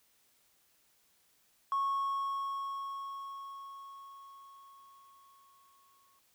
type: tone with exponential decay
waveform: triangle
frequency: 1100 Hz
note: C#6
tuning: 14 cents flat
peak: -25 dBFS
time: 1.72-6.19 s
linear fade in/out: 1 ms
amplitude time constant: 970 ms
effects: tanh soft clip ceiling -25 dBFS + white hiss -70 dBFS RMS until 6.34 s